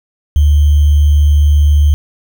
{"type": "tone with sample-and-hold", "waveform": "sine", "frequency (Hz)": 73.8, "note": "D2", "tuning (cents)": 9, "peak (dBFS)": -5, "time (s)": [0.36, 1.94], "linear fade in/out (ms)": 0, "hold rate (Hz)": 3150, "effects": []}